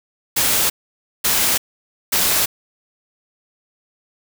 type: noise bursts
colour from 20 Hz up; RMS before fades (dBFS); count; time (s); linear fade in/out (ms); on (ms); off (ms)
white; -17; 3; 0.36-2.46; 10; 340; 540
effects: none